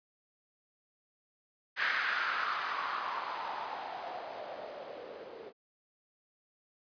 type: noise with low-pass filter sweep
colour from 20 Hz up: violet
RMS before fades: -37 dBFS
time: 1.76-5.53 s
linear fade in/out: 50 ms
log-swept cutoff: 1700 to 430 Hz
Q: 4
effects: resampled to 11025 Hz